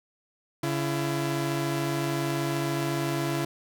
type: tone pair together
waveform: sawtooth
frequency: 141.27 / 336 Hz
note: C#3 / E4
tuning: +33 / +33 cents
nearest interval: octave + minor third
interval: 1500 cents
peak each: -25 / -25 dBFS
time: 0.63-3.45 s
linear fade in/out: 5 ms
effects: none